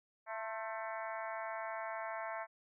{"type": "harmonic tone with a mistuned harmonic", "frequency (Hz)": 222.3, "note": "A3", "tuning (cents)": 18, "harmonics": [3, 4, 5, 6, 7, 8, 9, 10], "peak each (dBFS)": [-43, -45, -47, -49, -50, -51, -52, -53], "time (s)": [0.26, 2.47], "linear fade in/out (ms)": 50, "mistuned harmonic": 5, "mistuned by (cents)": -55, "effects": []}